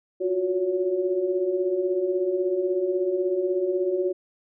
sine tone cluster, 351.7 / 368 / 563 Hz, F4 / F#4 / C#5, +12 / -9 / +27 cents, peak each -30 / -23 / -29 dBFS, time 0.2-4.13 s, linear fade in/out 20 ms, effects none

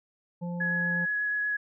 harmonic tone, 174.2 Hz, F3, 4 cents flat, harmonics 1 / 3 / 5, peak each -31 / -41 / -45 dBFS, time 0.41-1.06 s, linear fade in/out 20 ms
sine tone with vibrato, 1682 Hz, G#6, 22 cents sharp, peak -26 dBFS, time 0.6-1.57 s, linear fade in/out 10 ms, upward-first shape sine, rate 8.3 Hz, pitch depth 9 cents each way
effects none

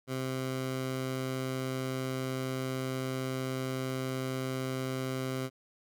15% pulse tone, 130.81 Hz, C3, in tune, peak -26 dBFS, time 0.07-5.5 s, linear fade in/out 50 ms, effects none

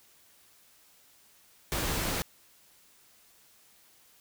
pink noise, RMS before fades -31 dBFS, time 1.72-2.22 s, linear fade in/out 0 ms, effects white hiss -61 dBFS RMS until 4.2 s

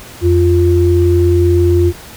sine tone pair together, 87.3 / 349.2 Hz, F2 / F4, 0 / 0 cents, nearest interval 2 octaves, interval 2400 cents, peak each -10 dBFS, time 0.21-1.93 s, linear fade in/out 50 ms, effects pink hiss -34 dBFS RMS until 2.16 s

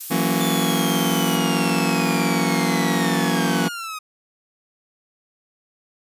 violet noise, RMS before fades -29 dBFS, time 0-1.37 s, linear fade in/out 10 ms
sawtooth chord, F# dominant seventh, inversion third, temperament just, 166.5 / 185 / 231.2 / 277.5 Hz, E3 / F#3 / A#3 / C#4, +18 / 0 / -14 / +2 cents, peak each -20 dBFS, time 0.1-3.69 s, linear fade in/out 20 ms
sawtooth linear sweep, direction down, 3520 to 1243 Hz, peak -25 dBFS, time 0.4-3.99 s, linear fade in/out 10 ms
effects resampled to 32000 Hz

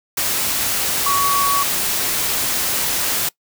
sine tone in noise, 1126 Hz, C#6, 27 cents sharp, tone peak -16 dBFS, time 1.06-1.63 s, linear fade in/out 5 ms, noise white, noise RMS -20 dBFS, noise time 0.17-3.29 s, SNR +1 dB, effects noise-tail reverb RT60 0.1 s tail -22 dB re dry

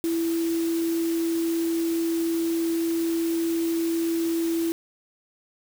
sine tone in noise, 332 Hz, E4, 12 cents sharp, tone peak -22 dBFS, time 0.04-4.72 s, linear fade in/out 0 ms, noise white, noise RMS -38 dBFS, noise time 0.04-4.72 s, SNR +13 dB, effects none

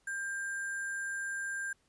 sine tone with sample-and-hold, 1594 Hz, G6, 28 cents sharp, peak -34 dBFS, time 0.07-1.73 s, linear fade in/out 5 ms, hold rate 8820 Hz, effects pink hiss -72 dBFS RMS until 1.88 s + resampled to 24000 Hz

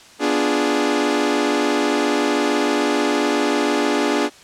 sawtooth chord, B diminished seventh, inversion none, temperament equal, 246.9 / 293.7 / 349.2 / 415.3 Hz, B3 / D4 / F4 / Ab4, 0 / 0 / 0 / 0 cents, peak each -21 / -16 / -21 / -18 dBFS, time 0.19-4.3 s, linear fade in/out 50 ms, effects white hiss -45 dBFS RMS until 4.43 s + low-pass 7000 Hz 12 dB/octave

